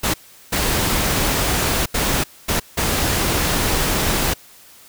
pink noise bursts at uneven times, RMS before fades -19 dBFS, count 5, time 0.03-0.14 / 0.52-1.86 / 1.94-2.24 / 2.48-2.6 / 2.77-4.34 s, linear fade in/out 10 ms, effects white hiss -46 dBFS RMS until 4.88 s

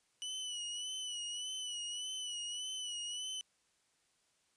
sawtooth tone with vibrato, 2960 Hz, F#7, in tune, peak -36 dBFS, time 0.22-3.41 s, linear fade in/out 0 ms, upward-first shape sine, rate 1.7 Hz, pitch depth 53 cents each way, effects white hiss -75 dBFS RMS until 4.56 s + resampled to 22050 Hz

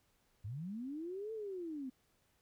sine linear two-way sweep, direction up then down, 91.5 to 450.9 to 249 Hz, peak -40 dBFS, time 0.44-1.9 s, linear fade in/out 10 ms, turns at 1.33 s, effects pink hiss -75 dBFS RMS until 2.41 s

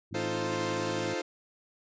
harmonic tone, 53.7 Hz, A1, 41 cents flat, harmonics 2 / 3 / 4 / 5 / 6, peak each -40 / -42 / -43 / -44 / -45 dBFS, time 0.11-1.14 s, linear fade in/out 10 ms
sawtooth chord, F dominant seventh, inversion third, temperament equal, 311.1 / 349.2 / 440 / 523.3 Hz, Eb4 / F4 / A4 / C5, 0 / 0 / 0 / 0 cents, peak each -34 / -31 / -34 / -31 dBFS, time 0.14-1.22 s, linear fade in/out 10 ms
white noise, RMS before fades -44 dBFS, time 0.52-1.12 s, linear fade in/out 0 ms
effects resampled to 16000 Hz

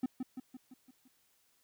triangle tone with echo, 256.1 Hz, C4, 37 cents flat, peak -27 dBFS, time 0.03-0.06 s, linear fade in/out 5 ms, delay 170 ms, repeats 6, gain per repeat -5 dB, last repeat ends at 1.08 s, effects white hiss -72 dBFS RMS until 1.63 s

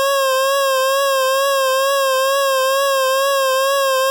25% pulse tone with vibrato, 539 Hz, C#5, 49 cents flat, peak -10 dBFS, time 0-4.1 s, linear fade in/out 0 ms, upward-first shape triangle, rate 2.2 Hz, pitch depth 60 cents each way, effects none

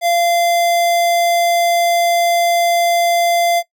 square tone, 689 Hz, F5, 24 cents flat, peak -13 dBFS, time 0.01-3.63 s, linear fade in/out 50 ms, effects noise-tail reverb RT60 0.1 s tail -18 dB re dry

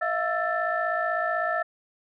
sine tone cluster, 642 / 698 / 1327 / 1768 Hz, E5 / F5 / E6 / A6, -46 / -1 / +11 / +8 cents, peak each -29 dBFS, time 0.01-1.63 s, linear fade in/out 10 ms, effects tanh soft clip ceiling -13 dBFS

